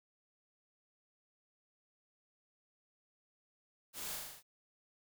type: noise with echo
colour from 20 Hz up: white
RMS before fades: -45 dBFS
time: 3.93-4.19 s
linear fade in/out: 50 ms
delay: 40 ms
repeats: 6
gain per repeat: -2 dB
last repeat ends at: 4.43 s
effects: none